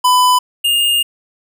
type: tone pair in turn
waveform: square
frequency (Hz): 1000 / 2828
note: B5 / F7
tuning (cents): +21 / +21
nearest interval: octave + tritone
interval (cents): 1800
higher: second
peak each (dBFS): -9 / -12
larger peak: first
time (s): 0.04-0.39 / 0.64-1.03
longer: second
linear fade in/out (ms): 10
effects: none